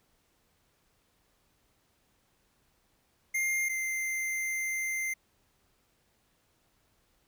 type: tone pair in turn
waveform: square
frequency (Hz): 2112 / 2087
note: C7 / C7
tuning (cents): +16 / -5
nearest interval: unison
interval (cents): 21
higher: first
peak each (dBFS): -28 / -31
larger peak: first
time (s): 3.34-3.69 / 3.69-5.14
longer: second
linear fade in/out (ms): 10
effects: pink hiss -71 dBFS RMS until 7.27 s